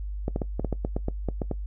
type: clicks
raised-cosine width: 2 ms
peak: -14 dBFS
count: 12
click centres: 0.281 / 0.361 / 0.418 / 0.596 / 0.647 / 0.727 / 0.849 / 0.965 / 1.084 / 1.287 / 1.418 / 1.513 s
effects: noise-tail reverb RT60 0.1 s tail -19 dB re dry + added 50 Hz sine -30 dBFS peak until 1.66 s